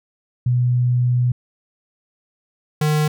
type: tone pair in turn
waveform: sine / square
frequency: 123.47 / 151.97 Hz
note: B2 / D#3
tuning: 0 / -40 cents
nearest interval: major third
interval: 360 cents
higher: second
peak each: -14 / -16 dBFS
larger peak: first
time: 0.46-1.32 / 2.81-3.08 s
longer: first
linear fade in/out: 5 ms
effects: none